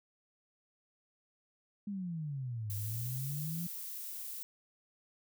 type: exponential two-way sweep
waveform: sine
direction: down then up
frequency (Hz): 209.1 to 100.2 to 176.4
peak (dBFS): -36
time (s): 1.87-3.67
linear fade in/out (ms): 5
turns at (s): 2.74
type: noise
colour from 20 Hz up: violet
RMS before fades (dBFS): -43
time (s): 2.7-4.43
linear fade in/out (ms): 0
effects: none